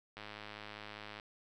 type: click train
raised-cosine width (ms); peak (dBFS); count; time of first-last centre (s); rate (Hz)
0.3; -30; 109; 0.17-1.199; 105
effects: none